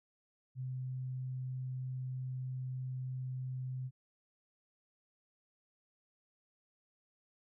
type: tone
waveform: sine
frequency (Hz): 128.8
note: C3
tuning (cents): -27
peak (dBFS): -37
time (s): 0.55-3.91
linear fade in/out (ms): 50
effects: none